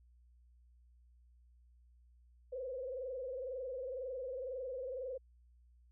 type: tone with frequency modulation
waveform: sine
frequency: 515 Hz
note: C5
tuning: 28 cents flat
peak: -39 dBFS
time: 2.52-5.18 s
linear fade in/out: 10 ms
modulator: 22 Hz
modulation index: 1.3
effects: added 60 Hz sine -62 dBFS peak until 5.91 s